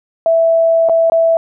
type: tone with dropouts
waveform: sine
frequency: 659.3 Hz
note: E5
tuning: in tune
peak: -8 dBFS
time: 0.26-1.37 s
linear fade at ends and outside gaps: 1 ms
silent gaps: 0.888-0.895 / 1.099-1.12 s
effects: none